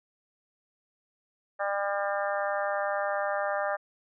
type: harmonic tone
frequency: 200.3 Hz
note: G3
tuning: 38 cents sharp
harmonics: 3 / 4 / 5 / 6 / 7 / 8 / 9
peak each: -30 / -33 / -42 / -35 / -39 / -37 / -39 dBFS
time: 1.59-3.77 s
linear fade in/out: 20 ms
effects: none